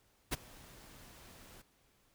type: noise with ADSR envelope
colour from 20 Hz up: pink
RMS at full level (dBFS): -32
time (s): 0.31-1.62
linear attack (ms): 22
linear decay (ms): 21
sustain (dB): -24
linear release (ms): 7
effects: pink hiss -71 dBFS RMS until 2.14 s